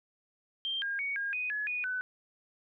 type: tone with pitch steps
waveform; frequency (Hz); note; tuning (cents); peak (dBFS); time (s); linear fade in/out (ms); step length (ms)
sine; 3167 / 1617 / 2237 / 1622 / 2492 / 1697 / 2468 / 1503; G7 / G#6 / C#7 / G#6 / D#7 / G#6 / D#7 / F#6; +17 / -47 / +15 / -41 / +2 / +37 / -15 / +27; -31; 0.65-2.01; 0; 170
effects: none